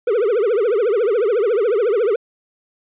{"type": "tone with vibrato", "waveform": "triangle", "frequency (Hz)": 440, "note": "A4", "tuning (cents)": 0, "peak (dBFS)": -12, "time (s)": [0.07, 2.16], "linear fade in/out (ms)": 5, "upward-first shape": "triangle", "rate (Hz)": 14, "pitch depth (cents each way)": 270, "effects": ["resampled to 8000 Hz"]}